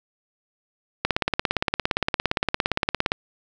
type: click train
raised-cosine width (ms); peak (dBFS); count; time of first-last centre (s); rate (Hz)
0.3; -4; 37; 1.05-3.119; 17.4
effects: none